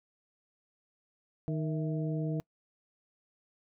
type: harmonic tone with a mistuned harmonic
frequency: 155.56 Hz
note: D#3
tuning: in tune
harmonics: 1 / 2 / 3 / 4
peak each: -31 / -37 / -41 / -43 dBFS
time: 1.48-2.4 s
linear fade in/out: 0 ms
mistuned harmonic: 4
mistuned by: +85 cents
effects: noise-tail reverb RT60 0.1 s tail -26 dB re dry